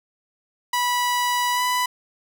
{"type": "tone with pitch glide", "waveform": "sawtooth", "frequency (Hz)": [980, 993.7], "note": ["B5", "B5"], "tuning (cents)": [-14, 10], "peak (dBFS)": -16, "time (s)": [0.73, 1.86], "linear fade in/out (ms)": 5, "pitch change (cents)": 24, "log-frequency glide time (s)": [1.52, 1.62], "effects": ["9-bit"]}